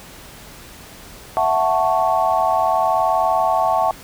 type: chord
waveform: sine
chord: F# minor seventh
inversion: third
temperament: equal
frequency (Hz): 659.3 / 740 / 880 / 1108.7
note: E5 / F#5 / A5 / C#6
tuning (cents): 0 / 0 / 0 / 0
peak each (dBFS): -20 / -19 / -20 / -22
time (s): 1.37-3.91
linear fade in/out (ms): 0
effects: pink hiss -40 dBFS RMS until 4.03 s